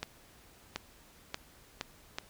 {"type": "accelerating click train", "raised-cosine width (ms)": 0.2, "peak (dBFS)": -17, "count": 5, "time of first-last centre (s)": [0.03, 2.185], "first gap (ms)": 730, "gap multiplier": 0.8, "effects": ["pink hiss -59 dBFS RMS until 2.29 s"]}